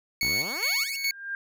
25% pulse tone with tremolo, 2216 Hz, C#7, 1 cent flat, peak -20 dBFS, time 0.21-1.11 s, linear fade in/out 2 ms, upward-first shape square, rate 2.4 Hz, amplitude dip 55%
10% pulse exponential sweep, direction up, 51.91 to 2878 Hz, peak -27 dBFS, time 0.23-0.96 s, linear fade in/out 0 ms
sine tone with exponential growth, 1600 Hz, G6, 35 cents sharp, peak -27 dBFS, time 0.84-1.35 s, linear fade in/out 1 ms, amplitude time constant 110 ms
effects none

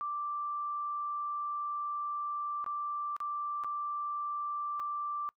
sine tone with dropouts, 1174.7 Hz, D6, in tune, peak -33 dBFS, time 0.01-5.29 s, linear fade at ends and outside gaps 0 ms, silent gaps 2.643-2.663 / 3.165-3.203 / 3.637-3.645 / 4.796-4.8 s, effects noise-tail reverb RT60 0.1 s tail -23 dB re dry

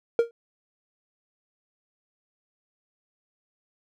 triangle tone with exponential decay, 466.2 Hz, A#4, in tune, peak -11 dBFS, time 0.19-0.31 s, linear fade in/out 1 ms, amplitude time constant 25 ms, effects none

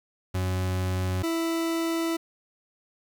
40% pulse tone pair in turn, 92.5 / 330.3 Hz, F#2 / E4, 0 / +4 cents, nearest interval octave + minor seventh, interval 2204 cents, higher second, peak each -24 dBFS, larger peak neither, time 0.34-1.23 / 1.23-2.17 s, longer second, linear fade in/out 10 ms, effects 9-bit

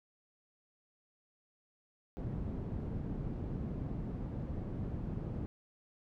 white low-pass noise, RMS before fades -39 dBFS, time 2.17-5.46 s, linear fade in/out 0 ms, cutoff 190 Hz, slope 12 dB/octave, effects none

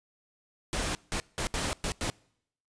pink noise bursts at uneven times, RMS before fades -31 dBFS, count 6, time 0.73-0.95 / 1.12-1.2 / 1.38-1.47 / 1.54-1.73 / 1.84-1.92 / 2.01-2.1 s, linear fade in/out 0 ms, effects noise-tail reverb RT60 0.7 s tail -25 dB re dry + resampled to 22050 Hz

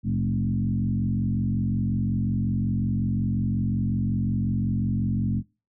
sine tone with frequency modulation, 161.6 Hz, E3, 34 cents flat, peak -22 dBFS, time 0.03-5.43 s, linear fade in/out 50 ms, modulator 45.5 Hz, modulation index 1.9, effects noise-tail reverb RT60 0.3 s tail -21 dB re dry

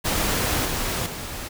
pink noise with level steps, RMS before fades -23 / -26 / -33 dBFS, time 0.04-1.49 s, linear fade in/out 20 ms, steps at 0.65 / 1.06 s, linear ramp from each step 2 ms, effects none

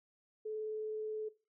sine tone with vibrato, 432 Hz, A4, 32 cents flat, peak -37 dBFS, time 0.45-1.29 s, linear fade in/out 10 ms, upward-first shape triangle, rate 19 Hz, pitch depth 11 cents each way, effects noise-tail reverb RT60 0.3 s tail -18 dB re dry

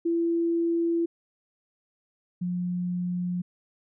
sine tone pair in turn, 336.5 / 178.25 Hz, E4 / F3, +36 / +36 cents, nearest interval major seventh, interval 1100 cents, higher first, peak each -22 / -26 dBFS, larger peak first, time 0.05-1.06 / 2.41-3.42 s, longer neither, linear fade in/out 10 ms, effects none

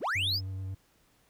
triangle linear sweep, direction up, 109.3 to 5310 Hz, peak -26 dBFS, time 0-0.41 s, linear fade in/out 50 ms
triangle tone with vibrato, 95.3 Hz, G2, 48 cents flat, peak -32 dBFS, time 0.15-0.75 s, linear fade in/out 10 ms, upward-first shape square, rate 9.3 Hz, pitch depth 11 cents each way
effects pink hiss -67 dBFS RMS until 1.29 s

